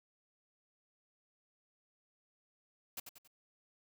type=noise with echo; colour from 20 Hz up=white; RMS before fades=-42 dBFS; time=2.97-3 s; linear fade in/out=5 ms; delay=92 ms; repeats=3; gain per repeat=-7 dB; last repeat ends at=3.276 s; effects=none